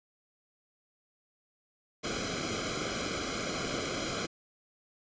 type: noise with comb filter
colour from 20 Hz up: pink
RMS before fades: -34 dBFS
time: 2.03-4.27 s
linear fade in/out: 20 ms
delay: 1.1 ms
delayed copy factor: -0.85
effects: resampled to 16000 Hz